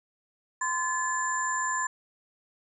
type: tone cluster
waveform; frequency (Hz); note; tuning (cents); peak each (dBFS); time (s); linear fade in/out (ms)
sine; 1029 / 1724 / 7230; C6 / A6 / A8; -29 / -36 / +46; -29 / -31 / -33; 0.61-1.87; 5
effects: none